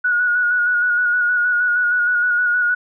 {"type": "tone with vibrato", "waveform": "sine", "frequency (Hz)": 1455, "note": "F#6", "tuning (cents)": -29, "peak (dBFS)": -14, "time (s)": [0.04, 2.75], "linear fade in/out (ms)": 10, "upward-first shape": "square", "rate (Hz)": 6.4, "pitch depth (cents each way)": 24, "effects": []}